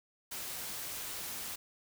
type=noise; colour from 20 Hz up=white; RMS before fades=-41 dBFS; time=0.31-1.56 s; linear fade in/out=10 ms; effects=none